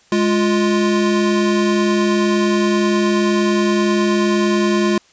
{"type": "tone pair together", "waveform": "square", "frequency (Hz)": [208.1, 350], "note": ["G#3", "F4"], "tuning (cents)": [4, 4], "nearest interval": "major sixth", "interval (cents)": 900, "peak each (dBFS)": -17, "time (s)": [0.12, 4.98], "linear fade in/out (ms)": 2, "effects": ["white hiss -52 dBFS RMS until 5.12 s", "resampled to 16000 Hz"]}